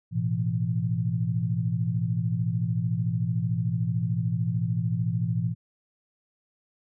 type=chord; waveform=sine; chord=A suspended second; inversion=none; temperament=equal with one note detuned; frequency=110 / 123.47 / 168.08 Hz; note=A2 / B2 / E3; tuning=0 / 0 / +34 cents; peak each=-28 dBFS; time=0.11-5.55 s; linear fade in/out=50 ms; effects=none